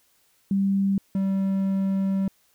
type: tone pair in turn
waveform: sine / triangle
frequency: 196 / 193.53 Hz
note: G3 / G3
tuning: 0 / -22 cents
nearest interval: unison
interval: 22 cents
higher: first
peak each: -19 / -19 dBFS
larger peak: neither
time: 0.51-0.98 / 1.15-2.28 s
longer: second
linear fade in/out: 2 ms
effects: white hiss -64 dBFS RMS until 2.54 s